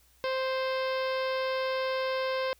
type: harmonic tone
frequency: 523.3 Hz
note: C5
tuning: in tune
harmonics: 1 / 2 / 3 / 4 / 5 / 6 / 7 / 8 / 9 / 10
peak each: -29 / -35 / -39 / -41 / -43 / -45 / -46 / -47 / -48 / -49 dBFS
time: 0.24-2.53 s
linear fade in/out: 0 ms
effects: added 61 Hz sine -64 dBFS peak until 2.59 s + white hiss -64 dBFS RMS until 2.59 s